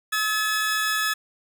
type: tone pair together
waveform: sawtooth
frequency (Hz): 1283 / 1712.6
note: E6 / A6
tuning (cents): -47 / -47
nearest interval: perfect fourth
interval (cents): 500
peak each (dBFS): -23 / -20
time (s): 0.12-1.14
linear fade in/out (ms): 10
effects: none